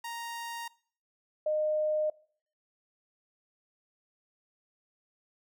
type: tone pair in turn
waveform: sawtooth / sine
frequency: 933 / 613 Hz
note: A#5 / D#5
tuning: +1 / -26 cents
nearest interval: perfect fifth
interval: 727 cents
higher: first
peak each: -33 / -26 dBFS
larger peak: second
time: 0.04-0.68 / 1.46-2.1 s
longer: neither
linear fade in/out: 5 ms
effects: noise-tail reverb RT60 0.5 s tail -22 dB re dry